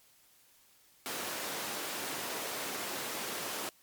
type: high-pass noise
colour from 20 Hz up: pink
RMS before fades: -38 dBFS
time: 1.06-3.69 s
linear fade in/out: 0 ms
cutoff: 330 Hz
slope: 12 dB/octave
effects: white hiss -64 dBFS RMS until 3.82 s + MP3 96 kbps